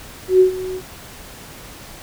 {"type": "tone with ADSR envelope", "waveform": "sine", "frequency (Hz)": 371.8, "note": "F#4", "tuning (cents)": 8, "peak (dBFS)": -6, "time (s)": [0.28, 0.82], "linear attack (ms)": 120, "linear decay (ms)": 110, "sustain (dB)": -17, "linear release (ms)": 60, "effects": ["pink hiss -38 dBFS RMS until 2.02 s"]}